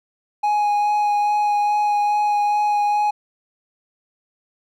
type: tone with vibrato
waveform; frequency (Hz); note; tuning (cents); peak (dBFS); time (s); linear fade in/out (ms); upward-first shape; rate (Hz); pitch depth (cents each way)
triangle; 831; G#5; +1; -14; 0.43-3.11; 10; sine; 2.4; 11
effects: none